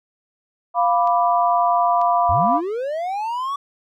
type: chord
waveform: sine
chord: B diminished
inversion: second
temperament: equal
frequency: 698.5 / 987.8 / 1174.7 Hz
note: F5 / B5 / D6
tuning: 0 / 0 / 0 cents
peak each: -17 / -19 / -22 dBFS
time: 0.74-2.61 s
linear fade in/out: 50 ms
type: clicks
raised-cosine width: 0.2 ms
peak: -24 dBFS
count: 2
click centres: 1.074 / 2.015 s
type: linear sweep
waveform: triangle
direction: up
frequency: 63.2 to 1147 Hz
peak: -20 dBFS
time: 2.29-3.56 s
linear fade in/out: 5 ms
effects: none